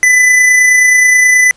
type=tone with amplitude modulation; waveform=square; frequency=2000 Hz; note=B6; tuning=21 cents sharp; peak=-4 dBFS; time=0.03-1.51 s; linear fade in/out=0 ms; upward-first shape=sine; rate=29.4 Hz; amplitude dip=30%; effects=pink hiss -48 dBFS RMS until 1.56 s + resampled to 22050 Hz